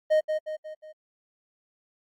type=tone with echo; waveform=triangle; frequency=620 Hz; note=D#5; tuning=6 cents flat; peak=-16 dBFS; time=0.1-0.21 s; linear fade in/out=20 ms; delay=180 ms; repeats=4; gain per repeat=-6 dB; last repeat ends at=0.93 s; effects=AAC 48 kbps